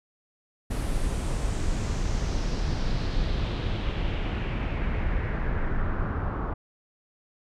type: noise with low-pass filter sweep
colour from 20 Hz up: brown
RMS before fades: -27 dBFS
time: 0.7-6.54 s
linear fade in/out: 10 ms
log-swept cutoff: 11000 to 1200 Hz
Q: 2.5
effects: none